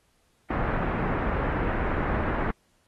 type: low-pass noise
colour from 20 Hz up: pink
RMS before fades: -27 dBFS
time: 0.5-2.51 s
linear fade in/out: 5 ms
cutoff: 1800 Hz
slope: 24 dB/octave
effects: pink hiss -68 dBFS RMS until 2.87 s + AAC 32 kbps